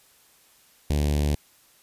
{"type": "tone with notch filter", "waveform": "sawtooth", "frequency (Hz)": 73.42, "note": "D2", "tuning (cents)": 0, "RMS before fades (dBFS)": -23, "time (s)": [0.9, 1.35], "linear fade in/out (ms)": 0, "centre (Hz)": 1300, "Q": 0.66, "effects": ["white hiss -58 dBFS RMS until 1.82 s", "resampled to 32000 Hz"]}